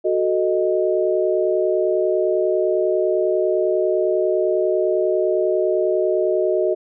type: chord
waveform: sine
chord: D# diminished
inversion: first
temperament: equal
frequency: 370 / 440 / 622.3 Hz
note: F#4 / A4 / D#5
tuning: 0 / 0 / 0 cents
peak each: -19 / -23 / -20 dBFS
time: 0.04-6.75 s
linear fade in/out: 20 ms
effects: none